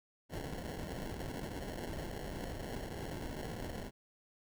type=noise with sample-and-hold; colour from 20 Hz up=pink; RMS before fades=-42 dBFS; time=0.29-3.91 s; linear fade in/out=50 ms; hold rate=1225 Hz; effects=none